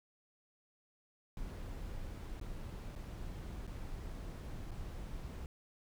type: noise with dropouts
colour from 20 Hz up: brown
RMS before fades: -44 dBFS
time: 1.37-5.46 s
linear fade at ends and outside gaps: 1 ms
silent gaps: 2.399-2.412 / 2.954-2.96 / 3.669-3.675 / 4.708-4.715 s
effects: none